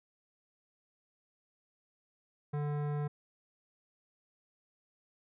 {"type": "tone with hard clipping", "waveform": "sine", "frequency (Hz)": 146.9, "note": "D3", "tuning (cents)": 1, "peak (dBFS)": -34, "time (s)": [2.53, 3.08], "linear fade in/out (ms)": 10, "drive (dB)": 16, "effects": ["resampled to 8000 Hz"]}